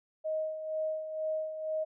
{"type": "tone with tremolo", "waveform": "sine", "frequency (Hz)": 627, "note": "D#5", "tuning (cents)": 13, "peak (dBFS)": -29, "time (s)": [0.24, 1.85], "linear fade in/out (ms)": 20, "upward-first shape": "sine", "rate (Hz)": 2.1, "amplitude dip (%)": 60, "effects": []}